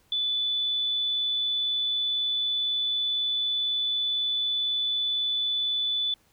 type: tone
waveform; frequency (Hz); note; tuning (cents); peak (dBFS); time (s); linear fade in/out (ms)
sine; 3482; A7; -19; -24; 0.12-6.14; 2
effects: pink hiss -64 dBFS RMS until 6.32 s